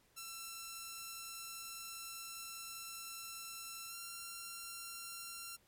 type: tone with pitch glide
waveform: 5% pulse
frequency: 1345 to 1370.1 Hz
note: E6 to F6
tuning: +34 to -34 cents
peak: -34 dBFS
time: 0.16-5.57 s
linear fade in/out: 20 ms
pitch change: +32 cents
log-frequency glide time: 3.89-3.95 s
effects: pink hiss -71 dBFS RMS until 5.67 s + MP3 64 kbps